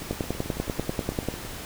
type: two click trains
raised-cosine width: 2 ms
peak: -23 / -12 dBFS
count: 14 / 13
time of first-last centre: 0.02-1.45 / 0.11-1.286 s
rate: 9.09 / 10.2 Hz
effects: pink hiss -38 dBFS RMS until 1.65 s